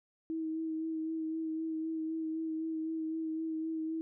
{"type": "tone with vibrato", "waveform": "sine", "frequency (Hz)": 320, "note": "D#4", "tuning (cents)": 49, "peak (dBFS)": -33, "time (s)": [0.3, 4.01], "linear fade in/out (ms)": 0, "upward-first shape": "sine", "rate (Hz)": 3.9, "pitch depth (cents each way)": 20, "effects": []}